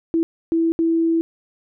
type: tone bursts at uneven times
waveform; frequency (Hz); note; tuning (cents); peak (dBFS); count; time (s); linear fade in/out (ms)
sine; 329.6; E4; 0; -15; 3; 0.14-0.23 / 0.52-0.72 / 0.79-1.21; 0
effects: none